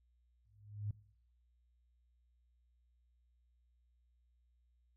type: tone with exponential growth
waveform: sine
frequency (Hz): 103.83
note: G#2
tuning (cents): 0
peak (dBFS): -34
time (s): 0.45-0.91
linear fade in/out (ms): 5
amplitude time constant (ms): 98
effects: noise-tail reverb RT60 0.6 s tail -20 dB re dry + added 60 Hz sine -70 dBFS peak until 4.96 s